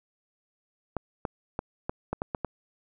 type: clicks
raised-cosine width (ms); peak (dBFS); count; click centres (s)
1; -15; 8; 0.967 / 1.252 / 1.591 / 1.895 / 2.13 / 2.219 / 2.348 / 2.447
effects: none